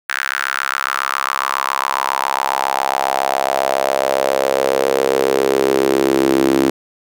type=tone with high-pass filter sweep; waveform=sawtooth; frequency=67.3 Hz; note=C2; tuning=49 cents sharp; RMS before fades=-17 dBFS; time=0.09-6.7 s; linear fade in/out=5 ms; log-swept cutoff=1600 to 310 Hz; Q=4.3; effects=none